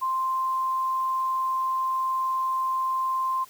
sine tone, 1046.5 Hz, C6, in tune, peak -23 dBFS, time 0.01-3.45 s, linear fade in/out 20 ms, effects white hiss -52 dBFS RMS until 3.49 s

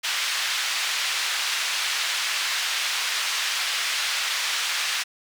white band-pass noise, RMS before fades -26 dBFS, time 0.03-5.04 s, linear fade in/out 20 ms, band 1400 to 4200 Hz, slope 12 dB/octave, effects none

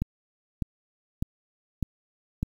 click train, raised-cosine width 5 ms, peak -14 dBFS, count 5, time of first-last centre 0.02-2.43 s, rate 1.66 Hz, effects 8-bit

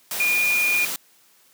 sine tone in noise, 2429 Hz, D#7, 42 cents flat, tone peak -18 dBFS, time 0.2-0.85 s, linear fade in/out 2 ms, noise white, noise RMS -28 dBFS, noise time 0.11-0.96 s, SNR +7 dB, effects white hiss -57 dBFS RMS until 1.53 s + high-pass 150 Hz 12 dB/octave

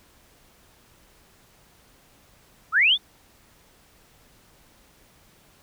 sine linear sweep, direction up, 1183 to 3639 Hz, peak -15 dBFS, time 2.72-2.98 s, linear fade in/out 50 ms, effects pink hiss -57 dBFS RMS until 5.62 s

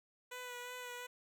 10% pulse tone with vibrato, 493.9 Hz, B4, in tune, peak -36 dBFS, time 0.31-1.07 s, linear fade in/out 10 ms, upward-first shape sine, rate 2.8 Hz, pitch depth 22 cents each way, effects none

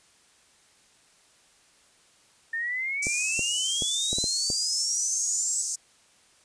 sine exponential sweep, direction up, 1800 to 7902 Hz, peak -27 dBFS, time 2.53-5.62 s, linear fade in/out 5 ms
white band-pass noise, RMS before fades -31 dBFS, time 3.02-5.76 s, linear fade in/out 10 ms, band 5700 to 8500 Hz, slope 48 dB/octave
clicks, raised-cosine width 2 ms, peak -20 dBFS, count 7, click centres 3.069 / 3.393 / 3.822 / 4.13 / 4.185 / 4.241 / 4.502 s
effects white hiss -60 dBFS RMS until 6.44 s + resampled to 22050 Hz

